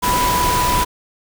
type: tone in noise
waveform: sine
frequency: 987.8 Hz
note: B5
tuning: in tune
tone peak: -16 dBFS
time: 0.02-0.85 s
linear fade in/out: 20 ms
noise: pink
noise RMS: -20 dBFS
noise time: 0.02-0.85 s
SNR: +1 dB
effects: none